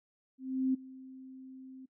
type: tone with ADSR envelope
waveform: sine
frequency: 261.6 Hz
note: C4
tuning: in tune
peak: -25 dBFS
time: 0.38-1.86 s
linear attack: 360 ms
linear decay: 12 ms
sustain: -21 dB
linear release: 11 ms
effects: noise-tail reverb RT60 0.1 s tail -20 dB re dry